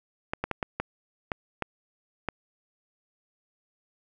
clicks, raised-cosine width 0.5 ms, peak -13 dBFS, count 8, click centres 0.335 / 0.44 / 0.513 / 0.628 / 0.8 / 1.318 / 1.623 / 2.287 s, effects none

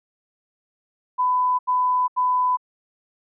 sine tone bursts, 1001 Hz, B5, 23 cents sharp, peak -17 dBFS, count 3, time 1.18-2.572 s, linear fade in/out 20 ms, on 410 ms, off 81 ms, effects none

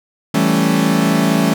40% pulse chord, A dominant seventh, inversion second, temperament equal with one note detuned, 164.81 / 195.43 / 220 / 277.2 Hz, E3 / G3 / A3 / C#4, 0 / -5 / 0 / 0 cents, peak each -17 dBFS, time 0.34-1.54 s, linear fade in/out 5 ms, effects none

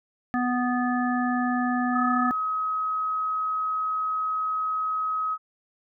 harmonic tone, 247.4 Hz, B3, 3 cents sharp, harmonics 1 / 3 / 5 / 7, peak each -24 / -29 / -31 / -32 dBFS, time 0.34-2.31 s, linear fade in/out 0 ms
sine tone, 1271 Hz, D#6, 36 cents sharp, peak -24 dBFS, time 1.92-5.38 s, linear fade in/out 50 ms
effects none

